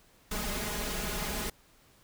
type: noise with comb filter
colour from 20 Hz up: pink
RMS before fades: -34 dBFS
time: 0.31-1.5 s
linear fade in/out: 5 ms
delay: 4.8 ms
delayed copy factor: +0.95
effects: pink hiss -62 dBFS RMS until 2.03 s